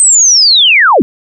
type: linear sweep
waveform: sine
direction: down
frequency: 8372 to 185 Hz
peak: -3 dBFS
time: 0-1.02 s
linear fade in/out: 0 ms
effects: none